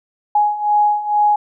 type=beating tone pair; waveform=sine; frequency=833 / 835.2 Hz; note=G#5 / G#5; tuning=+5 / +10 cents; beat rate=2.2 Hz; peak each=-18 / -14 dBFS; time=0.35-1.36 s; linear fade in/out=5 ms; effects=none